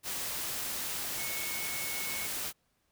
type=tone in noise; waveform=sine; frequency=2201 Hz; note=C#7; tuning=13 cents flat; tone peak=-40 dBFS; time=1.16-2.29 s; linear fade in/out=50 ms; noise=white; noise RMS=-36 dBFS; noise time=0.03-2.53 s; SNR=-7 dB; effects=pink hiss -75 dBFS RMS until 2.91 s